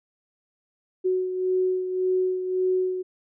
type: beating tone pair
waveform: sine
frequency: 370 / 371.8 Hz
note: F#4 / F#4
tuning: 0 / +8 cents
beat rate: 1.8 Hz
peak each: -22 / -30 dBFS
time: 1.04-3.03 s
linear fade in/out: 20 ms
effects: none